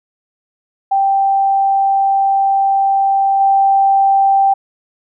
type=tone with level steps; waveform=sine; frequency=784 Hz; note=G5; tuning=in tune; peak=-10 / -8 dBFS; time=0.91-4.54 s; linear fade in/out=10 ms; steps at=3.4 s; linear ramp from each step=10 ms; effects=none